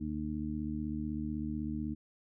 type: harmonic tone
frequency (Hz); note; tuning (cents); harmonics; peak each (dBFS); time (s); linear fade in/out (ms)
76; D#2; -40; 1 / 2 / 3 / 4; -41 / -42 / -37 / -39; 0-1.95; 20
effects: none